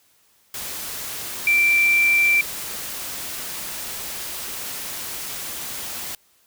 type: tone in noise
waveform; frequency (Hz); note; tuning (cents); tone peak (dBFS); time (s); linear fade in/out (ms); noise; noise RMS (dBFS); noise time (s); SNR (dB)
sine; 2349; D7; 0; -14; 1.47-2.41; 2; white; -31; 0.54-6.15; +14
effects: white hiss -60 dBFS RMS until 6.46 s